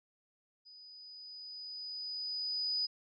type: tone with level ramp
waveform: sine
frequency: 4972 Hz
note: D#8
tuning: 2 cents flat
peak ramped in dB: -53 to -30 dBFS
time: 0.65-2.87 s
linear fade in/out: 20 ms
effects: none